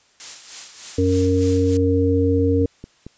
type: noise with tremolo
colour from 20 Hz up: blue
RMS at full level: -29 dBFS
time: 0.2-1.77 s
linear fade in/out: 0 ms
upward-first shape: sine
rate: 3.3 Hz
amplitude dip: 60%
type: harmonic tone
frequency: 92.6 Hz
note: F#2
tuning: 2 cents sharp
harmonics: 1 / 3 / 5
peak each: -19 / -19 / -19 dBFS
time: 0.98-2.66 s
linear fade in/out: 5 ms
type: click train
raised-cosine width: 3 ms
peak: -21 dBFS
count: 4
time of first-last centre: 2.39-3.066 s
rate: 4.44 Hz
effects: white hiss -57 dBFS RMS until 3.17 s + resampled to 16000 Hz